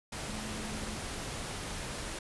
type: tone in noise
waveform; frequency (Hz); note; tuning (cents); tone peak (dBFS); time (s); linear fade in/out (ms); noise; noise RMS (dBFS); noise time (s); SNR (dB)
sine; 215.7; A3; -34; -42; 0.28-0.96; 5; pink; -39; 0.12-2.19; -6
effects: resampled to 24000 Hz